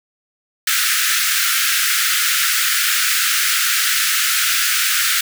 pink high-pass noise, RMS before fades -17 dBFS, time 0.67-5.21 s, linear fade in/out 5 ms, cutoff 1300 Hz, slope 96 dB/octave, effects none

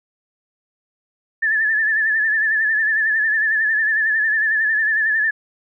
sine tone with vibrato, 1750 Hz, A6, 10 cents flat, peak -15 dBFS, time 1.42-5.31 s, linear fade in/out 10 ms, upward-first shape sine, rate 11 Hz, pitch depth 62 cents each way, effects none

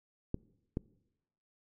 clicks, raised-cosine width 3 ms, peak -20 dBFS, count 2, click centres 0.344 / 0.771 s, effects noise-tail reverb RT60 0.9 s tail -23 dB re dry

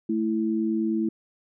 sine tone pair together, 220 / 329.6 Hz, A3 / E4, 0 / 0 cents, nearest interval perfect fifth, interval 700 cents, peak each -25 dBFS, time 0.09-1.09 s, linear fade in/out 5 ms, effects none

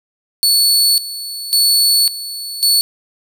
sawtooth tone with tremolo, 4435 Hz, C#8, in tune, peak -7 dBFS, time 0.43-2.81 s, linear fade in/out 0 ms, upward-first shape square, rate 0.91 Hz, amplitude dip 80%, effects none

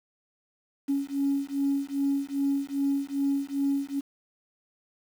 sine beating tone pair, 277.2 / 279.7 Hz, C#4 / C#4, 0 / +16 cents, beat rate 2.5 Hz, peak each -27 dBFS, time 0.88-4.01 s, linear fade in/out 20 ms, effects tanh soft clip ceiling -18 dBFS + 8-bit

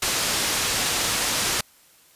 white low-pass noise, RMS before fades -24 dBFS, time 0.02-1.61 s, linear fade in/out 5 ms, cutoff 7800 Hz, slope 12 dB/octave, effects white hiss -55 dBFS RMS until 2.15 s + resampled to 32000 Hz

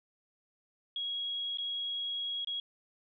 sine tone with dropouts, 3310 Hz, G#7, 6 cents flat, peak -33 dBFS, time 0.96-2.6 s, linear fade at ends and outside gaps 2 ms, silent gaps 1.573-1.584 / 2.447-2.472 s, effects none

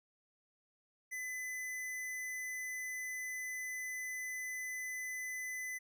square tone, 2012 Hz, B6, 32 cents sharp, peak -40 dBFS, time 1.11-5.79 s, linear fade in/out 20 ms, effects none

